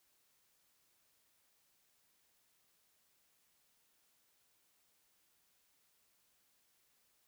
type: silence
effects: white hiss -75 dBFS RMS until 7.27 s